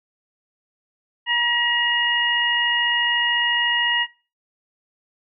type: harmonic tone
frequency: 954 Hz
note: A#5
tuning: 40 cents sharp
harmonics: 1 / 2 / 3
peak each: -25 / -21 / -21 dBFS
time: 1.26-4.07 s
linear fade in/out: 50 ms
effects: noise-tail reverb RT60 0.3 s tail -17 dB re dry